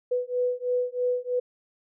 sine beating tone pair, 493.9 / 497 Hz, B4 / B4, 0 / +11 cents, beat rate 3.1 Hz, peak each -27 dBFS, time 0.11-1.4 s, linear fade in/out 10 ms, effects none

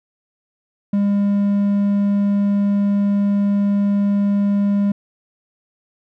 triangle tone, 201.8 Hz, G#3, 49 cents flat, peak -12 dBFS, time 0.93-4.92 s, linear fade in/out 5 ms, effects none

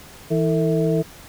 harmonic tone with a mistuned harmonic, 162.9 Hz, E3, 20 cents flat, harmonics 1 / 2 / 3 / 4, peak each -20 / -24 / -21 / -27 dBFS, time 0.3-1.03 s, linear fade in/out 20 ms, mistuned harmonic 3, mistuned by -140 cents, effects pink hiss -43 dBFS RMS until 1.28 s

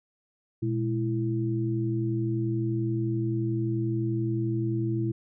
sine tone cluster, 120.4 / 211.9 / 332 Hz, B2 / G#3 / E4, -44 / +35 / +12 cents, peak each -27 / -35 / -29 dBFS, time 0.62-5.12 s, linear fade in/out 10 ms, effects none

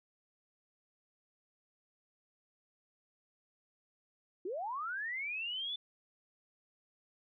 sine linear sweep, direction up, 329.6 to 3520 Hz, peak -36 dBFS, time 4.45-5.76 s, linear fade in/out 5 ms, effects none

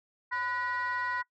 sine tone cluster, 1002 / 1469 / 1920 Hz, B5 / F#6 / B6, +25 / -13 / -49 cents, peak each -32 / -33 / -33 dBFS, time 0.31-1.23 s, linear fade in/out 20 ms, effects noise-tail reverb RT60 0.1 s tail -23 dB re dry + tanh soft clip ceiling -25 dBFS

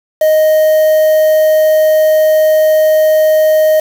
triangle tone with quantisation, 622.3 Hz, D#5, in tune, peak -4 dBFS, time 0.21-3.8 s, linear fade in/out 5 ms, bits 4, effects none

